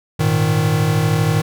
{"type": "chord", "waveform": "square", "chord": "Ab suspended second", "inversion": "none", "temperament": "equal", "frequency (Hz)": [103.83, 116.54, 155.56], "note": ["Ab2", "Bb2", "Eb3"], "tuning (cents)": [0, 0, 0], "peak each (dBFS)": [-21, -21, -17], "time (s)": [0.19, 1.42], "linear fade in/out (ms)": 10, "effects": []}